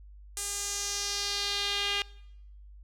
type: tone with band-pass filter sweep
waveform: sawtooth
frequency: 404.3 Hz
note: G#4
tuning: 46 cents flat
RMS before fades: -32 dBFS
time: 0.37-2.02 s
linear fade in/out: 0 ms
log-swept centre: 8400 to 3000 Hz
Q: 2.6
effects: noise-tail reverb RT60 0.8 s tail -22 dB re dry + added 50 Hz sine -47 dBFS peak until 2.83 s